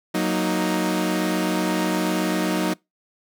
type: chord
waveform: sawtooth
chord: D# minor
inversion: first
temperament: equal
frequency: 185 / 233.1 / 311.1 Hz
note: F#3 / A#3 / D#4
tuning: 0 / 0 / 0 cents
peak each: -20 / -24 / -20 dBFS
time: 0.14-2.74 s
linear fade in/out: 10 ms
effects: noise-tail reverb RT60 0.2 s tail -25 dB re dry